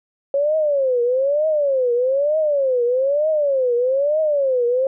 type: tone with vibrato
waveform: sine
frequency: 548 Hz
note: C#5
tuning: 20 cents flat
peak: -15 dBFS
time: 0.34-4.87 s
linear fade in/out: 2 ms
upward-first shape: triangle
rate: 1.1 Hz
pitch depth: 260 cents each way
effects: none